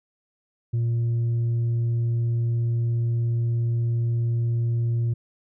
triangle tone with tanh clipping, 117.1 Hz, A#2, 8 cents sharp, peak -21 dBFS, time 0.73-5.14 s, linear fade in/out 10 ms, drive 7 dB, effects none

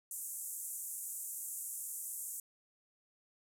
pink band-pass noise, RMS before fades -43 dBFS, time 0.11-2.4 s, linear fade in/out 2 ms, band 7300 to 14000 Hz, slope 48 dB/octave, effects none

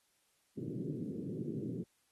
pink band-pass noise, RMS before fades -40 dBFS, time 0.57-1.84 s, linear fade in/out 10 ms, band 120 to 420 Hz, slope 48 dB/octave, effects white hiss -75 dBFS RMS until 2.11 s + AAC 32 kbps

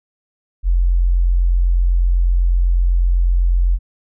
sine tone, 44 Hz, F1, 14 cents sharp, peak -11 dBFS, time 0.63-3.79 s, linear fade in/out 50 ms, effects none

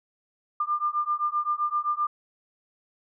sine beating tone pair, 1195 / 1202.7 Hz, D6 / D6, +30 / +41 cents, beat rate 7.7 Hz, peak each -27 dBFS, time 0.6-2.07 s, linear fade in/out 5 ms, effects none

